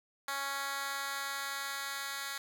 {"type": "tone with high-pass filter sweep", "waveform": "10% pulse", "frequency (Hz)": 277.2, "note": "C#4", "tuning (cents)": 0, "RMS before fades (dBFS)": -38, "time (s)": [0.28, 2.38], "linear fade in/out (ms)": 2, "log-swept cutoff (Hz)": [1100, 1900], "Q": 0.9, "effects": []}